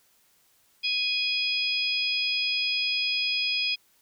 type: harmonic tone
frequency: 830 Hz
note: G#5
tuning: 1 cent flat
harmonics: 3 / 4 / 5 / 6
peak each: -28 / -29 / -39 / -29 dBFS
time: 0.83-3.76 s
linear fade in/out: 20 ms
effects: white hiss -64 dBFS RMS until 4.01 s